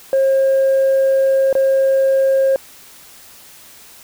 sine tone with dropouts, 537 Hz, C5, 45 cents sharp, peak -9 dBFS, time 0.13-2.56 s, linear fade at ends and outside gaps 1 ms, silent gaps 1.528-1.552 s, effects tanh soft clip ceiling -9 dBFS + white hiss -42 dBFS RMS until 4.03 s

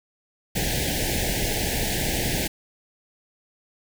pink band-stop noise, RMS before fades -25 dBFS, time 0.55-2.48 s, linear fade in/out 10 ms, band 860 to 1600 Hz, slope 96 dB/octave, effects none

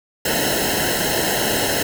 pink noise with comb filter, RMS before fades -20 dBFS, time 0.25-1.83 s, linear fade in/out 5 ms, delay 0.85 ms, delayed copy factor -0.95, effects none

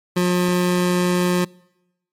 25% pulse tone, 178.8 Hz, F3, 41 cents sharp, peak -12 dBFS, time 0.16-1.45 s, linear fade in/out 10 ms, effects noise-tail reverb RT60 0.9 s tail -25 dB re dry + MP3 64 kbps

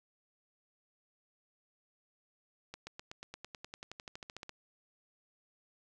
accelerating click train, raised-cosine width 0.2 ms, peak -27 dBFS, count 20, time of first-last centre 2.74-4.494 s, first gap 130 ms, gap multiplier 0.96, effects none

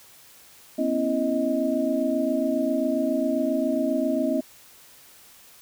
sine tone cluster, 243.1 / 270.5 / 328.9 / 627 Hz, B3 / C#4 / E4 / D#5, -27 / -42 / -4 / +13 cents, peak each -28 / -25 / -29 / -26 dBFS, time 0.78-4.41 s, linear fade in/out 10 ms, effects white hiss -51 dBFS RMS until 5.61 s

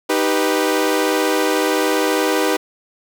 sawtooth chord, Eb augmented, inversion none, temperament equal, 311.1 / 392 / 493.9 Hz, Eb4 / G4 / B4, 0 / 0 / 0 cents, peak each -16 dBFS, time 0.09-2.57 s, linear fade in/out 10 ms, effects none

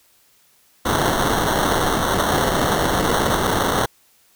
violet noise with sample-and-hold, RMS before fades -19 dBFS, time 0.85-3.86 s, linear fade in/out 10 ms, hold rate 2450 Hz, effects white hiss -57 dBFS RMS until 4.35 s

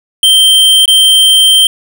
square tone with dropouts, 3136 Hz, G7, in tune, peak -4 dBFS, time 0.23-1.67 s, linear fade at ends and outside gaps 2 ms, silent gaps 0.857-0.878 s, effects none

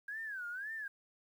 sine tone with vibrato, 1596 Hz, G6, 31 cents sharp, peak -39 dBFS, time 0.08-0.88 s, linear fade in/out 5 ms, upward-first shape sine, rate 1.9 Hz, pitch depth 210 cents each way, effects 11-bit

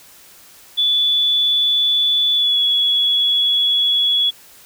sine tone with pitch glide, 3459 to 3372 Hz, A7 to G#7, -30 to +26 cents, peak -13 dBFS, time 0.77-4.31 s, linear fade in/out 20 ms, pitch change -44 cents, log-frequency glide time 2.34-2.59 s, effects white hiss -45 dBFS RMS until 4.65 s

